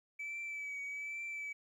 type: tone with vibrato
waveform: sine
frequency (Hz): 2300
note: D7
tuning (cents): -37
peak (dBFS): -37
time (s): 0.19-1.53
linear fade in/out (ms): 10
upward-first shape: triangle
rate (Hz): 1.2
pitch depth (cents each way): 37
effects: tanh soft clip ceiling -38 dBFS + 12-bit